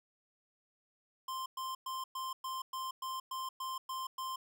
square tone bursts, 1046.5 Hz, C6, in tune, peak -38 dBFS, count 11, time 1.28-4.36 s, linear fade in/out 5 ms, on 180 ms, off 110 ms, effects none

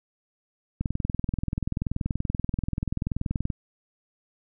click train, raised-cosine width 5 ms, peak -14 dBFS, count 57, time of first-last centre 0.81-3.502 s, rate 20.8 Hz, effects none

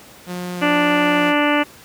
sawtooth tone with vibrato, 177.8 Hz, F3, 31 cents sharp, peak -21 dBFS, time 0.26-1.34 s, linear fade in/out 50 ms, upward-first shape square, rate 1.6 Hz, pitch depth 9 cents each way
harmonic tone, 293.6 Hz, D4, in tune, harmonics 1 / 2 / 3 / 4 / 5 / 6 / 7 / 8 / 9 / 10, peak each -18 / -21 / -23 / -24 / -25 / -26 / -26 / -27 / -28 / -28 dBFS, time 0.61-1.64 s, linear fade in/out 20 ms
effects pink hiss -43 dBFS RMS until 1.84 s + high-pass 100 Hz 12 dB/octave

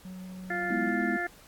triangle tone with pitch glide, 185 to 187.91 Hz, F#3 to F#3, 0 to +27 cents, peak -37 dBFS, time 0.05-0.89 s, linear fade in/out 0 ms, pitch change +27 cents, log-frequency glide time 0.49-0.72 s
harmonic tone, 350 Hz, F4, 4 cents sharp, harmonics 1 / 2 / 4 / 5 / 6, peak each -36 / -35 / -37 / -32 / -40 dBFS, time 0.5-1.27 s, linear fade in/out 5 ms
sine chord, E major, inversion first, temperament equal, 207.7 / 246.9 / 329.6 Hz, G#3 / B3 / E4, 0 / 0 / 0 cents, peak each -32 dBFS, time 0.7-1.17 s, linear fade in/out 5 ms
effects pink hiss -55 dBFS RMS until 1.47 s + AAC 64 kbps

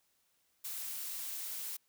blue noise, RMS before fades -41 dBFS, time 0.64-1.77 s, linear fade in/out 10 ms, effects white hiss -75 dBFS RMS until 1.88 s

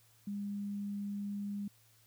sine tone, 202.6 Hz, G#3, 43 cents flat, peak -36 dBFS, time 0.27-1.68 s, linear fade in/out 5 ms, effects added 112 Hz sine -68 dBFS peak until 2.06 s + white hiss -67 dBFS RMS until 2.06 s

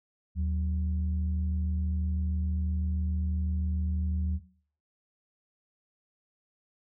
sine tone pair together, 76.9 / 184.54 Hz, D#2 / F#3, -20 / -4 cents, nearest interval octave + minor third, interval 1516 cents, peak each -26 / -34 dBFS, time 0.35-4.4 s, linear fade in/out 50 ms, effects noise-tail reverb RT60 0.5 s tail -17 dB re dry + tanh soft clip ceiling -19 dBFS

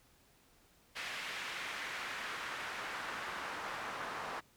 pink noise with band-pass filter sweep, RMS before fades -42 dBFS, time 0.95-4.41 s, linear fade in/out 20 ms, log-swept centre 2300 to 1100 Hz, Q 1.3, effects pink hiss -67 dBFS RMS until 4.56 s

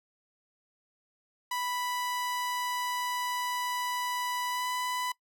sawtooth tone with pitch glide, 987.8 to 996.4 Hz, B5 to B5, 0 to +15 cents, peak -27 dBFS, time 1.51-5.12 s, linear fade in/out 5 ms, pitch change +15 cents, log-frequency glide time 4.49-4.66 s, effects noise-tail reverb RT60 0.1 s tail -21 dB re dry

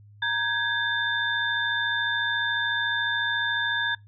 sine tone cluster, 933 / 1553 / 1667 / 3581 Hz, A#5 / G6 / G#6 / A7, +1 / -17 / +6 / +30 cents, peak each -33 / -33 / -25 / -30 dBFS, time 0.22-3.95 s, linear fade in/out 5 ms, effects noise-tail reverb RT60 0.2 s tail -26 dB re dry + added 103 Hz sine -48 dBFS peak until 4.07 s

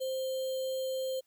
sine tone with sample-and-hold, 523.3 Hz, C5, in tune, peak -31 dBFS, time 0-1.21 s, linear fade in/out 20 ms, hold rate 3675 Hz, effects white hiss -74 dBFS RMS until 1.26 s

